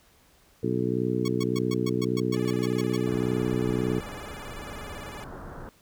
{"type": "harmonic tone", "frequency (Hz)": 61.74, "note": "B1", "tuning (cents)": 0, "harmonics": [2, 3, 4, 5, 6, 7], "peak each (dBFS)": [-31, -31, -31, -31, -31, -31], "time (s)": [0.63, 4], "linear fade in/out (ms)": 5}
{"type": "tone bursts", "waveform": "10% pulse", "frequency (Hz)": 1108.7, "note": "C#6", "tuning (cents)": 0, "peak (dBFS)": -25, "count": 12, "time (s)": [1.25, 2.966], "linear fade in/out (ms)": 5, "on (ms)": 33, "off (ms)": 120}
{"type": "tone with vibrato", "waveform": "10% pulse", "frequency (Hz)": 493.9, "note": "B4", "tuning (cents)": 0, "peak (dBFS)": -33, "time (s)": [2.34, 5.24], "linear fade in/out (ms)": 0, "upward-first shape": "square", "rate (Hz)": 18, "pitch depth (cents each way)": 290}
{"type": "low-pass noise", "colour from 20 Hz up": "pink", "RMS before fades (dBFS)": -40, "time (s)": [3.07, 5.69], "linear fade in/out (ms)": 0, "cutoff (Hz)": 1600, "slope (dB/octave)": 48}
{"effects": ["pink hiss -60 dBFS RMS until 5.81 s"]}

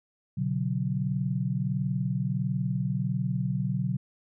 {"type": "chord", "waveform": "sine", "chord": "B minor", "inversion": "none", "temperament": "equal with one note detuned", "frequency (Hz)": [123.47, 143.56, 185], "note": ["B2", "D3", "F#3"], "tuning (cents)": [0, -39, 0], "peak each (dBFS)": -30, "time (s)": [0.37, 3.97], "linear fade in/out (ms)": 10, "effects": []}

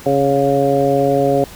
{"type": "harmonic tone with a mistuned harmonic", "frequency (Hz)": 138.59, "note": "C#3", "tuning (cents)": 0, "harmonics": [1, 2, 3, 4, 5], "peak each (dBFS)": [-22, -19, -17, -16, -19], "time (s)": [0.06, 1.44], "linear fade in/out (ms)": 2, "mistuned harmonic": 5, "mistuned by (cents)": 27, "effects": ["pink hiss -37 dBFS RMS until 1.55 s"]}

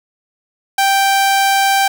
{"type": "tone", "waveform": "sawtooth", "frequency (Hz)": 784, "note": "G5", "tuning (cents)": 0, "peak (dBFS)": -7, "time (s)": [0.78, 1.88], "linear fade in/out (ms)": 5, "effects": []}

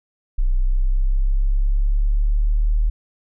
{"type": "exponential sweep", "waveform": "sine", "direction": "up", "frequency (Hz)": [31.02, 38.62], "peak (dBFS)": -14, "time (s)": [0.38, 2.9], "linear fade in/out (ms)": 10, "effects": []}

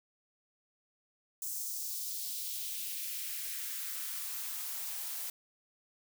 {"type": "noise with high-pass filter sweep", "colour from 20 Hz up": "blue", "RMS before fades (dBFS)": -39, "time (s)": [1.42, 5.3], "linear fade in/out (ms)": 2, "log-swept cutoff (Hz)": [7100, 550], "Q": 1.6, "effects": []}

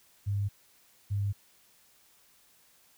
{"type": "tone pair in turn", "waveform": "sine", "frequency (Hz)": [100.7, 100.7], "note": ["G2", "G2"], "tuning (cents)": [47, 47], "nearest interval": "unison", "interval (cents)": 0, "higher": "neither", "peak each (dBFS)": -27, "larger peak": "neither", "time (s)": [[0.26, 0.49], [1.1, 1.33]], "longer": "neither", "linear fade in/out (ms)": 20, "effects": ["white hiss -63 dBFS RMS until 2.97 s"]}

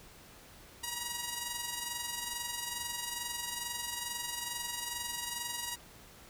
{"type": "tone with amplitude modulation", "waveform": "5% pulse", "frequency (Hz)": 956, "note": "A#5", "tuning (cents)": 43, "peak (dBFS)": -22, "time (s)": [0.83, 5.76], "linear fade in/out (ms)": 10, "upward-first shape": "sine", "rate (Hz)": 22.3, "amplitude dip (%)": 50, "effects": ["pink hiss -55 dBFS RMS until 6.29 s"]}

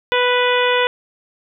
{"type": "harmonic tone", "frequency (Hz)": 493.9, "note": "B4", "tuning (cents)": 0, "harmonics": [1, 2, 3, 4, 5, 6, 7], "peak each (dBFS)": [-17, -20, -22, -23, -24, -25, -25], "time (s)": [0.12, 0.87], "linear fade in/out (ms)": 0, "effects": []}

